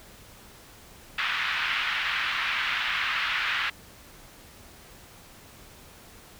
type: band-pass noise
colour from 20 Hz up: pink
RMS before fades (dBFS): -28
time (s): 1.18-3.7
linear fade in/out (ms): 5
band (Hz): 1300 to 3200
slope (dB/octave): 24
effects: pink hiss -50 dBFS RMS until 6.39 s